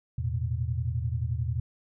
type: chord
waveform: sine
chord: E suspended fourth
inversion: none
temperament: equal with one note detuned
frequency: 82.41 / 112.12 / 123.47 Hz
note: E2 / A2 / B2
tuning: 0 / +33 / 0 cents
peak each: -31 dBFS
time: 0.18-1.6 s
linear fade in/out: 5 ms
effects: none